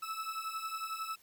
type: beating tone pair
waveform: 40% pulse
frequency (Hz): 1302 / 1313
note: E6 / E6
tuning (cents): -22 / -7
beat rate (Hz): 11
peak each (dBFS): -40 / -38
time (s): 0.02-1.16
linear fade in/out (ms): 10
effects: white hiss -64 dBFS RMS until 1.22 s + MP3 96 kbps